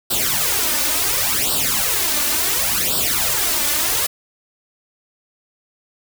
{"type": "noise with flanger", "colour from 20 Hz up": "white", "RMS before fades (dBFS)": -19, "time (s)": [0.1, 4.07], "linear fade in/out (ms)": 10, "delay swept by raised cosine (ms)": [0.23, 3.43], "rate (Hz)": 0.7, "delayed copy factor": 0.8, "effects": []}